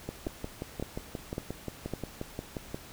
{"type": "two click trains", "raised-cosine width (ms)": 2, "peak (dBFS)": [-21, -19], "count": [16, 4], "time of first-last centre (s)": [[0.09, 2.745], [0.27, 1.937]], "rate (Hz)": [5.65, 1.8], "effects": ["pink hiss -49 dBFS RMS until 2.92 s"]}